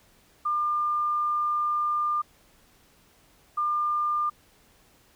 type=tone pair in turn; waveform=sine; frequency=1200 / 1200 Hz; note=D6 / D6; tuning=+37 / +37 cents; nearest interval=unison; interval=0 cents; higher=neither; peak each=-23 dBFS; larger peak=neither; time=0.45-2.22 / 3.57-4.3 s; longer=first; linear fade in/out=10 ms; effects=pink hiss -60 dBFS RMS until 5.15 s